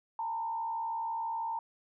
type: tone with frequency modulation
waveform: sine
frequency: 910 Hz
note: A#5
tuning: 42 cents flat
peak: -32 dBFS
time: 0.19-1.59 s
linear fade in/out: 2 ms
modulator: 66.1 Hz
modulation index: 0.53
effects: none